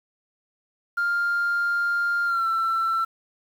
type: tone with pitch glide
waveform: sine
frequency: 1400 to 1341.4 Hz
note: F6 to E6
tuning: +4 to +30 cents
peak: -19 dBFS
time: 0.97-3.05 s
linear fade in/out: 10 ms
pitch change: -74 cents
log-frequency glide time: 2.26-2.46 s
effects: tanh soft clip ceiling -18 dBFS + 8-bit